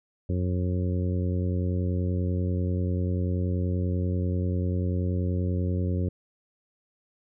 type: harmonic tone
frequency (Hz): 90.3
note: F#2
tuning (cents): -42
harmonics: 1 / 2 / 3 / 4 / 5 / 6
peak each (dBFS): -25 / -31 / -35 / -37 / -39 / -41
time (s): 0.29-6.09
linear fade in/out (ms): 5
effects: none